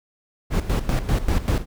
brown noise with tremolo, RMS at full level -18 dBFS, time 0.5-1.66 s, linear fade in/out 50 ms, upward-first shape square, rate 5.1 Hz, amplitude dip 75%, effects none

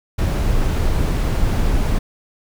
brown noise, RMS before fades -17 dBFS, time 0.18-1.99 s, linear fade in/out 10 ms, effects none

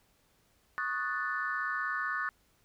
sine chord, D# half-diminished seventh, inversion third, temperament equal, 1108.7 / 1244.5 / 1480 / 1760 Hz, C#6 / D#6 / F#6 / A6, 0 / 0 / 0 / 0 cents, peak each -38 / -37 / -35 / -35 dBFS, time 0.78-2.29 s, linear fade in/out 0 ms, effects tanh soft clip ceiling -21 dBFS + pink hiss -69 dBFS RMS until 2.64 s

